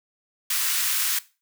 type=high-pass noise; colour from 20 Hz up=white; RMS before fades=-24 dBFS; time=0.5-1.19 s; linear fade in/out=5 ms; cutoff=1200 Hz; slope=24 dB/octave; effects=noise-tail reverb RT60 0.3 s tail -18 dB re dry